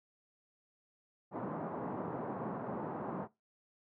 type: band-pass noise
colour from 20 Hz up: pink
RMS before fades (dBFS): -40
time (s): 1.31-3.28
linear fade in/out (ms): 50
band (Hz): 150 to 1100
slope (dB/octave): 24
effects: noise-tail reverb RT60 0.2 s tail -18 dB re dry